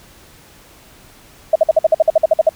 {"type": "tone bursts", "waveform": "sine", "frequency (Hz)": 638, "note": "D#5", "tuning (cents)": 43, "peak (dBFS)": -6, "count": 13, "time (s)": [1.53, 2.492], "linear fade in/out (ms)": 5, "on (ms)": 26, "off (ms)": 52, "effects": ["pink hiss -45 dBFS RMS until 2.55 s"]}